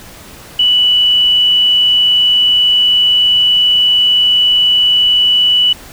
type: tone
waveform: sine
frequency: 2960 Hz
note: F#7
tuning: in tune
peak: -7 dBFS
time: 0.59-5.73 s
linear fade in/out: 5 ms
effects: pink hiss -35 dBFS RMS until 5.92 s